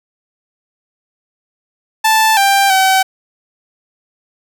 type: tone with pitch steps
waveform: sawtooth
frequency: 879 / 790 / 763 Hz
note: A5 / G5 / G5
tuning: -2 / +13 / -47 cents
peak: -5 dBFS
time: 2.04-3.03 s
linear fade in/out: 10 ms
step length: 330 ms
effects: none